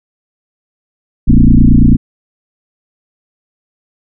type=tone with frequency modulation; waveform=sine; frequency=130.81 Hz; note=C3; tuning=in tune; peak=-3 dBFS; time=1.27-1.97 s; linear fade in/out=20 ms; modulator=29.1 Hz; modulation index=4.8; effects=none